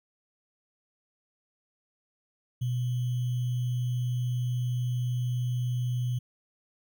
sine tone with sample-and-hold, 123.47 Hz, B2, in tune, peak -26 dBFS, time 2.61-6.19 s, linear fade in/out 10 ms, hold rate 3150 Hz, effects none

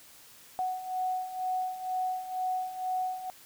sine beating tone pair, 740 / 742.1 Hz, F#5 / F#5, 0 / +5 cents, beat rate 2.1 Hz, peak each -36 / -31 dBFS, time 0.59-3.3 s, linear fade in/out 0 ms, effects white hiss -54 dBFS RMS until 3.45 s

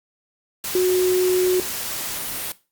sine tone in noise, 366.4 Hz, F#4, 17 cents flat, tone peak -15 dBFS, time 0.75-1.6 s, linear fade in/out 2 ms, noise white, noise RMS -28 dBFS, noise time 0.64-2.52 s, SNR +10 dB, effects noise-tail reverb RT60 0.3 s tail -17 dB re dry + Opus 48 kbps

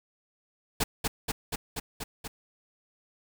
pink noise with echo, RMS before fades -25 dBFS, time 0.8-0.84 s, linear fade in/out 10 ms, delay 240 ms, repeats 6, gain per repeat -2 dB, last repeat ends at 2.28 s, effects none

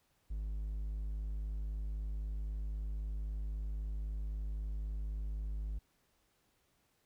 triangle tone, 51.91 Hz, G#1, in tune, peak -34 dBFS, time 0.3-5.79 s, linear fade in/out 10 ms, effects pink hiss -75 dBFS RMS until 7.05 s

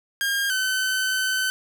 sawtooth tone pair in turn, 1614 / 1523.4 Hz, G#6 / G6, -50 / -50 cents, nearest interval minor second, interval 100 cents, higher first, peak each -18 dBFS, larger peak neither, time 0.21-0.5 / 0.5-1.5 s, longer second, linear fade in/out 0 ms, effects none

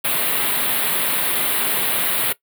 white band-stop noise, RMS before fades -20 dBFS, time 0.04-2.33 s, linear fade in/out 10 ms, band 4000 to 9200 Hz, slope 48 dB/octave, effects noise-tail reverb RT60 0.1 s tail -18 dB re dry + high-pass 150 Hz 12 dB/octave

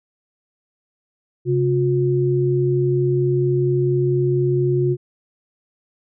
sine tone pair together, 134.5 / 358.8 Hz, C3 / F4, +48 / +47 cents, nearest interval octave + perfect fourth, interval 1699 cents, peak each -18 / -18 dBFS, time 1.45-4.97 s, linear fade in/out 50 ms, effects none

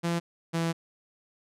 sawtooth tone pair in turn, 170 / 166.02 Hz, F3 / E3, -46 / +13 cents, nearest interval unison, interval 41 cents, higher first, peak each -22 dBFS, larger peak neither, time 0.03-0.2 / 0.53-0.73 s, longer second, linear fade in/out 20 ms, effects low-pass 10000 Hz 12 dB/octave

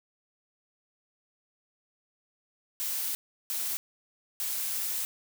blue noise bursts at uneven times, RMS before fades -32 dBFS, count 3, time 2.8-3.15 / 3.5-3.77 / 4.4-5.05 s, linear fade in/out 0 ms, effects none

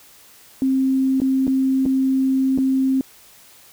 sine tone with dropouts, 265 Hz, C4, 22 cents sharp, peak -15 dBFS, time 0.62-3.01 s, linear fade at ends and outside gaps 1 ms, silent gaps 1.202-1.217 / 1.469-1.478 / 1.855-1.861 / 2.577-2.585 s, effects white hiss -48 dBFS RMS until 3.72 s

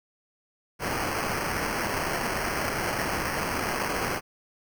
white noise with sample-and-hold, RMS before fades -29 dBFS, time 0.79-4.21 s, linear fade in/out 50 ms, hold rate 3675 Hz, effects none

